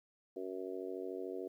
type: harmonic tone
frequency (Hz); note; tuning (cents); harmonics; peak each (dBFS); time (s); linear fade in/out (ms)
93.6; F#2; +20; 3 / 4 / 5 / 6 / 7; -47 / -42 / -45 / -53 / -50; 0.36-1.48; 5
effects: 12-bit